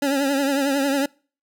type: tone with vibrato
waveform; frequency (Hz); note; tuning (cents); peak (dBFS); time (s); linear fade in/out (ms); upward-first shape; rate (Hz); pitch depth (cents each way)
25% pulse; 277.2; C#4; 0; -15; 0.02-1.06; 5; triangle; 11; 76
effects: noise-tail reverb RT60 0.4 s tail -26 dB re dry